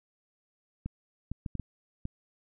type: clicks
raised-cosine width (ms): 5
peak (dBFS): -22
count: 6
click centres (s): 0.86 / 1.316 / 1.462 / 1.553 / 1.597 / 2.054
effects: none